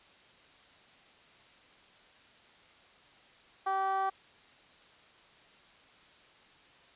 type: tone with band-pass filter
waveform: 15% pulse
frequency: 385.9 Hz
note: G4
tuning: 27 cents flat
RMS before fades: -31 dBFS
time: 3.66-4.1 s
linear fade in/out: 10 ms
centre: 910 Hz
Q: 3.4
effects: white hiss -59 dBFS RMS until 6.95 s + resampled to 8000 Hz